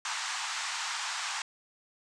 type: band-pass noise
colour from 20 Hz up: pink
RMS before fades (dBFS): -35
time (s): 0.05-1.42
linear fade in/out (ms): 2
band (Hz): 830 to 8200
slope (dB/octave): 48
effects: none